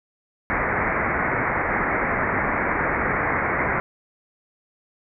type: low-pass noise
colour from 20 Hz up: white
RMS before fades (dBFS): -23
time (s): 0.5-3.8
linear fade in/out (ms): 0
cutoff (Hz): 2200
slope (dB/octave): 96
effects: none